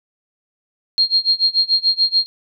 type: tone with tremolo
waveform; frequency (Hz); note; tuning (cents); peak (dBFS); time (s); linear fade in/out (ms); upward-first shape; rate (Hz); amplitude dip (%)
sine; 4228; C8; +17; -10; 0.98-2.26; 0; sine; 6.9; 95
effects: none